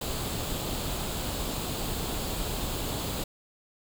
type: noise with comb filter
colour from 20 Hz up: pink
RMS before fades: -32 dBFS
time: 0.01-3.24 s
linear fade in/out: 5 ms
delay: 0.26 ms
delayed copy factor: +0.5
effects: none